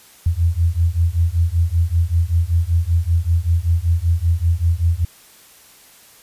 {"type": "beating tone pair", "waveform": "sine", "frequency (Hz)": [82, 87.2], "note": ["E2", "F2"], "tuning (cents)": [-9, -2], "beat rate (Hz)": 5.2, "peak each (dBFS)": [-17, -17], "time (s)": [0.26, 5.05], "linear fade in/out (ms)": 5, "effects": ["white hiss -47 dBFS RMS until 6.22 s", "resampled to 32000 Hz"]}